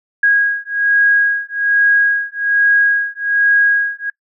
sine beating tone pair, 1643 / 1644.2 Hz, G#6 / G#6, -19 / -18 cents, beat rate 1.2 Hz, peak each -14 dBFS, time 0.23-4.1 s, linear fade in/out 5 ms, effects noise-tail reverb RT60 0.1 s tail -23 dB re dry

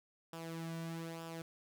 sawtooth tone with flanger, 164.81 Hz, E3, in tune, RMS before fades -44 dBFS, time 0.33-1.42 s, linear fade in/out 2 ms, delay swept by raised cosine 0.47 to 2.37 ms, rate 1.1 Hz, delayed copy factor -0.6, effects none

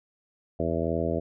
harmonic tone, 82.5 Hz, E2, 2 cents sharp, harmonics 1 / 2 / 3 / 4 / 5 / 6 / 7 / 8, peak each -33 / -33 / -33 / -33 / -33 / -33 / -33 / -33 dBFS, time 0.59-1.2 s, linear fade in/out 10 ms, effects none

